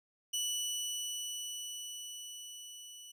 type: tone with level ramp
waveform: 20% pulse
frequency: 2960 Hz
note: F#7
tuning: in tune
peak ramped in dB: -27 to -44 dBFS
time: 0.33-3.12 s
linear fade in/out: 10 ms
effects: none